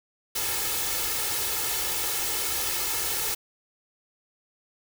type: noise with comb filter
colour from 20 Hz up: white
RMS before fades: -28 dBFS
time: 0.35-3.35 s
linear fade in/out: 10 ms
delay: 2.3 ms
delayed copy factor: +0.7
effects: none